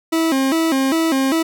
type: tone with vibrato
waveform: 40% pulse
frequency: 295.3 Hz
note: D4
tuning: 10 cents sharp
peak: -14 dBFS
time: 0.12-1.43 s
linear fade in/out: 10 ms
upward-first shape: square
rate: 2.5 Hz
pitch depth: 170 cents each way
effects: none